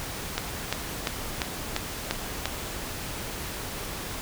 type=click train; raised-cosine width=0.2 ms; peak=-8 dBFS; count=7; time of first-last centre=0.38-2.456 s; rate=2.89 Hz; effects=pink hiss -35 dBFS RMS until 4.21 s